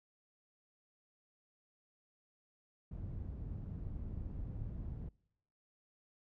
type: low-pass noise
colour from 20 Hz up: white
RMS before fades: -43 dBFS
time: 2.91-5.09 s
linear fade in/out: 5 ms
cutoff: 100 Hz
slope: 12 dB/octave
effects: noise-tail reverb RT60 0.8 s tail -26 dB re dry